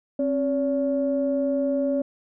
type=tone pair together; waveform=sine; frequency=268.5 / 569 Hz; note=C4 / C#5; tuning=+45 / +45 cents; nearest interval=octave + minor second; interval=1300 cents; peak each=-23 dBFS; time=0.19-2.02 s; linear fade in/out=5 ms; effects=tanh soft clip ceiling -13 dBFS

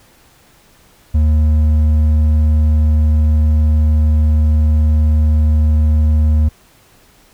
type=tone with hard clipping; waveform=triangle; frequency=76.6 Hz; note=D#2; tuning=27 cents flat; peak=-10 dBFS; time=1.14-6.49 s; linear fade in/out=10 ms; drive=8 dB; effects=pink hiss -49 dBFS RMS until 7.33 s

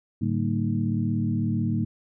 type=tone cluster; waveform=sine; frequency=108 / 144.8 / 191.1 / 227.5 / 309.2 Hz; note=A2 / D3 / G3 / A#3 / D#4; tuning=-32 / -24 / -44 / -42 / -11 cents; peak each=-27 / -30 / -30 / -27 / -33 dBFS; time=0.21-1.85 s; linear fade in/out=10 ms; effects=none

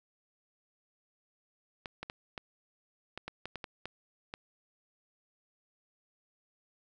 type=clicks; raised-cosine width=0.3 ms; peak=-23 dBFS; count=11; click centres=1.858 / 2.03 / 2.099 / 2.378 / 3.176 / 3.28 / 3.456 / 3.557 / 3.642 / 3.856 / 4.339 s; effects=none

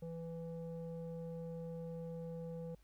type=tone with low-pass filter; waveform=square; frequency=165.9 Hz; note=E3; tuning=11 cents sharp; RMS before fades=-45 dBFS; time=0.02-2.75 s; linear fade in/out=5 ms; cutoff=520 Hz; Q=2.5; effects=added 50 Hz sine -64 dBFS peak until 2.83 s + pink hiss -75 dBFS RMS until 2.83 s

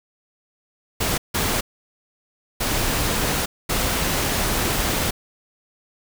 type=noise bursts at uneven times; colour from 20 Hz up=pink; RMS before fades=-22 dBFS; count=4; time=1-1.18 / 1.34-1.61 / 2.6-3.46 / 3.69-5.11 s; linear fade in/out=10 ms; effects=none

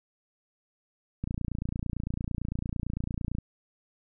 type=click train; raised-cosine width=5 ms; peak=-19 dBFS; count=63; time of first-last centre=1.24-3.385 s; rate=28.9 Hz; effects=none

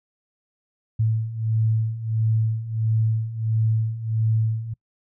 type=beating tone pair; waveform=sine; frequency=110 / 111.5 Hz; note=A2 / A2; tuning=0 / +23 cents; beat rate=1.5 Hz; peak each=-25 / -21 dBFS; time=0.99-4.74 s; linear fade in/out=10 ms; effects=noise-tail reverb RT60 0.1 s tail -26 dB re dry

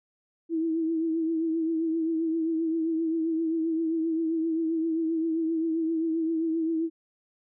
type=tone with vibrato; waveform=sine; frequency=325.1 Hz; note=E4; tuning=24 cents flat; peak=-24 dBFS; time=0.49-6.9 s; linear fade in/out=50 ms; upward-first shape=triangle; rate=7.6 Hz; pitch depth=51 cents each way; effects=none

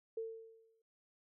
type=tone with exponential decay; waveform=sine; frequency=450 Hz; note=A4; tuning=39 cents sharp; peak=-36 dBFS; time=0.17-0.82 s; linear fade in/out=5 ms; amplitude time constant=140 ms; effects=none

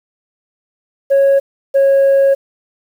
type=tone pair in turn; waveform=sine; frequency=551 / 548.3 Hz; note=C#5 / C#5; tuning=-11 / -19 cents; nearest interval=unison; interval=8 cents; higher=first; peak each=-5 dBFS; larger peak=neither; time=1.1-1.4 / 1.74-2.35 s; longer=second; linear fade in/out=20 ms; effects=tanh soft clip ceiling -6 dBFS + 7-bit

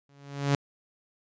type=tone with exponential growth; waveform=sawtooth; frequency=141 Hz; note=C#3; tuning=30 cents sharp; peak=-16 dBFS; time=0.09-0.55 s; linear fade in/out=2 ms; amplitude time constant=99 ms; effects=resampled to 16000 Hz

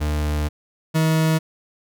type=tone pair in turn; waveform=40% pulse; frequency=75.1 / 159.13 Hz; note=D2 / D#3; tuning=+39 / +39 cents; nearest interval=octave + minor second; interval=1300 cents; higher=second; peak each=-19 / -15 dBFS; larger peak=second; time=0-0.49 / 0.94-1.39 s; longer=first; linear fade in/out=20 ms; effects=none

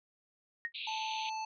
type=tone with exponential decay; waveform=sine; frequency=1864.7 Hz; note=A#6; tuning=in tune; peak=-29 dBFS; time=0.65-0.72 s; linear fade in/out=0 ms; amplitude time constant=15 ms
type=band-pass noise; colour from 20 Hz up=pink; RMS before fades=-42 dBFS; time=0.74-1.3 s; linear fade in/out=10 ms; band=2400 to 4100 Hz; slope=96 dB/octave
type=harmonic tone; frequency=877 Hz; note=A5; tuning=6 cents flat; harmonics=1 / 3 / 5 / 7; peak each=-36 / -46 / -49 / -52 dBFS; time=0.87-1.45 s; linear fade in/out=5 ms
effects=none

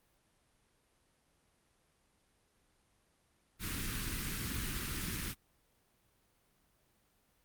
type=band-stop noise; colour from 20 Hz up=pink; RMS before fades=-38 dBFS; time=3.59-5.35 s; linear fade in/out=50 ms; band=340 to 1300 Hz; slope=24 dB/octave; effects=pink hiss -73 dBFS RMS until 7.44 s + Opus 32 kbps

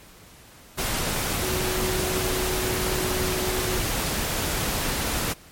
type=tone in noise; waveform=sine; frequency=370 Hz; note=F#4; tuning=in tune; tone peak=-28 dBFS; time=1.41-3.79 s; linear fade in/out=20 ms; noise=pink; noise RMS=-26 dBFS; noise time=0.77-5.34 s; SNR=-5 dB; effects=pink hiss -49 dBFS RMS until 5.51 s + MP3 64 kbps

